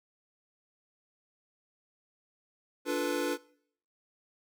square chord, B half-diminished seventh, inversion first, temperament equal with one note detuned, 291.6 / 349.2 / 440 / 493.9 Hz, D4 / F4 / A4 / B4, -12 / 0 / 0 / 0 cents, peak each -34 / -36 / -38 / -34 dBFS, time 2.85-3.38 s, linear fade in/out 50 ms, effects noise-tail reverb RT60 0.6 s tail -21 dB re dry

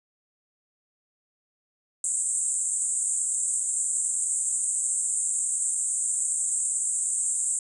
white band-pass noise, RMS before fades -27 dBFS, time 2.04-7.59 s, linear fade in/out 2 ms, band 7300 to 8900 Hz, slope 96 dB/octave, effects none

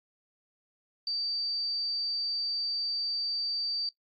sine tone, 4636 Hz, D8, 23 cents flat, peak -29 dBFS, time 1.07-3.89 s, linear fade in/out 2 ms, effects noise-tail reverb RT60 0.1 s tail -17 dB re dry + AAC 32 kbps

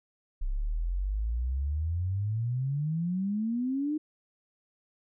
sine exponential sweep, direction up, 32 to 311.1 Hz, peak -27 dBFS, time 0.41-3.98 s, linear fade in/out 10 ms, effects none

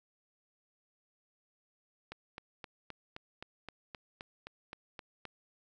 click train, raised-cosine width 0.3 ms, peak -27 dBFS, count 13, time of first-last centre 2.12-5.253 s, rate 3.83 Hz, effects none

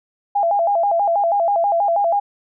sine tone with vibrato, 740 Hz, F#5, in tune, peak -14 dBFS, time 0.35-2.2 s, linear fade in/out 10 ms, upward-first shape square, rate 6.2 Hz, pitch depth 160 cents each way, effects none

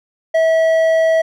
sine tone with hard clipping, 648 Hz, E5, 30 cents flat, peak -12 dBFS, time 0.34-1.22 s, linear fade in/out 10 ms, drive 6 dB, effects none

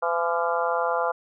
harmonic tone with a mistuned harmonic, 169.4 Hz, E3, 48 cents sharp, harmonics 3 / 4 / 5 / 6 / 7 / 8, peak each -27 / -28 / -29 / -30 / -30 / -31 dBFS, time 0.02-1.12 s, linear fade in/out 10 ms, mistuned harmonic 8, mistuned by +40 cents, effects none

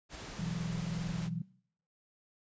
pink noise, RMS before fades -45 dBFS, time 0.09-1.3 s, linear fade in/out 50 ms
sine chord, B suspended fourth, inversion none, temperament equal with one note detuned, 123.47 / 164.81 / 187.15 Hz, B2 / E3 / F#3, 0 / 0 / +20 cents, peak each -42 / -36 / -39 dBFS, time 0.39-1.42 s, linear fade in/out 5 ms
effects noise-tail reverb RT60 0.6 s tail -20 dB re dry + resampled to 16000 Hz

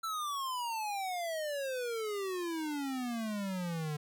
square exponential sweep, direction down, 1346 to 146.83 Hz, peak -35 dBFS, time 0.03-3.97 s, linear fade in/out 10 ms, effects none

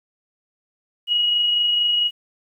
sine tone with amplitude modulation, 2900 Hz, F#7, 35 cents flat, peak -15 dBFS, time 1.07-2.11 s, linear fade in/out 50 ms, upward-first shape sine, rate 24.4 Hz, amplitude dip 25%, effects 9-bit

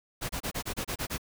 pink noise bursts, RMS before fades -33 dBFS, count 9, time 0.21-1.181 s, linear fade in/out 20 ms, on 83 ms, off 28 ms, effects none

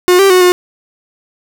45% pulse tone with pitch steps, 360.5 / 391.6 / 366.5 / 359.8 Hz, F#4 / G4 / F#4 / F#4, -45 / -2 / -16 / -48 cents, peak -5 dBFS, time 0.08-0.52 s, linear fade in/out 0 ms, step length 110 ms, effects none

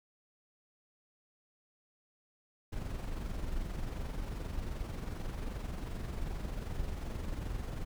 brown noise with amplitude modulation, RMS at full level -36 dBFS, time 2.72-7.85 s, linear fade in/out 10 ms, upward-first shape sine, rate 22.6 Hz, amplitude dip 45%, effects none

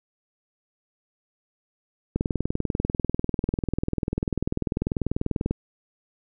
click train, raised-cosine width 3 ms, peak -11 dBFS, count 69, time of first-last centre 2.16-5.51 s, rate 20.3 Hz, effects none

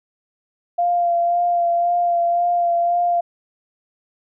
sine tone with vibrato, 694 Hz, F5, 11 cents flat, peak -15 dBFS, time 0.78-3.21 s, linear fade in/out 10 ms, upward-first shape sine, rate 1.9 Hz, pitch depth 19 cents each way, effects none

